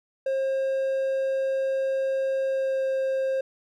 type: tone with pitch glide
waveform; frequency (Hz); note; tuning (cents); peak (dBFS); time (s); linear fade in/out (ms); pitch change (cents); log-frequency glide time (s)
triangle; 535 to 531.6; C5 to C5; +38 to +27; -21; 0.26-3.41; 5; -11; 2.47-2.85
effects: none